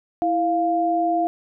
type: tone pair together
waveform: sine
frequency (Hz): 329.6 / 698.5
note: E4 / F5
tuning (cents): 0 / 0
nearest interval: octave + minor second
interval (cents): 1300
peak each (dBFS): -23 / -19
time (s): 0.22-1.27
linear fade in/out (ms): 0
effects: none